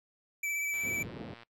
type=tone with vibrato; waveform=square; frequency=2310 Hz; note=D7; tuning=29 cents flat; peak=-32 dBFS; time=0.43-1.03 s; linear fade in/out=5 ms; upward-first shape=sine; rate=16 Hz; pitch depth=20 cents each way
type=click train; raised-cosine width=0.3 ms; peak=-35 dBFS; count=82; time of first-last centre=0.74-1.432 s; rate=117 Hz
type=band-pass noise; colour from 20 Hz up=pink; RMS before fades=-43 dBFS; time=0.83-1.34 s; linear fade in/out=5 ms; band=120 to 420 Hz; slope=12 dB/octave
effects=noise-tail reverb RT60 0.1 s tail -22 dB re dry